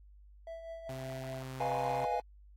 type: tone with tremolo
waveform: triangle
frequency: 660 Hz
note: E5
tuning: 2 cents sharp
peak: -38 dBFS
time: 0.47-1.43 s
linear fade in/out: 2 ms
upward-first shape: triangle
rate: 5.1 Hz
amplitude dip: 55%
type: tone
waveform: sawtooth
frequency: 130.81 Hz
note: C3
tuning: in tune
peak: -37 dBFS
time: 0.89-2.05 s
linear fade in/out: 5 ms
type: chord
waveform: triangle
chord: F half-diminished seventh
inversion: second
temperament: equal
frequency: 493.9 / 622.3 / 698.5 / 830.6 Hz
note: Cb5 / Eb5 / F5 / Ab5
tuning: 0 / 0 / 0 / 0 cents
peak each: -36 / -39 / -35 / -33 dBFS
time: 1.6-2.2 s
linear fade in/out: 2 ms
effects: added 50 Hz sine -54 dBFS peak until 2.56 s + AAC 48 kbps